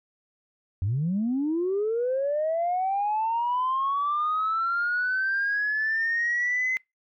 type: linear sweep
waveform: sine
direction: up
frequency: 86.9 to 2056 Hz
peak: -22 dBFS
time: 0.82-6.77 s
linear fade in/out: 0 ms
effects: noise-tail reverb RT60 0.2 s tail -26 dB re dry + tanh soft clip ceiling -19 dBFS